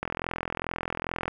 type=click train; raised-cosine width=0.5 ms; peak=-14 dBFS; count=54; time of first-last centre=0.03-1.28 s; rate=42.4 Hz; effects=9-bit